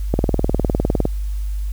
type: click train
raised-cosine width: 2 ms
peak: -3 dBFS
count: 19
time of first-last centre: 0.14-1.054 s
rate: 19.7 Hz
effects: added 50 Hz sine -20 dBFS peak until 1.72 s + white hiss -48 dBFS RMS until 1.72 s